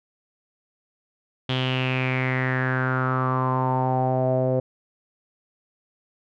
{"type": "tone with low-pass filter sweep", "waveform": "sawtooth", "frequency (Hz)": 129.2, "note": "C3", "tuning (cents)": -21, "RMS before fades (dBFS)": -23, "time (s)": [1.49, 4.6], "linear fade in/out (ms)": 5, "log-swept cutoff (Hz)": [3300, 550], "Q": 6.6, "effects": []}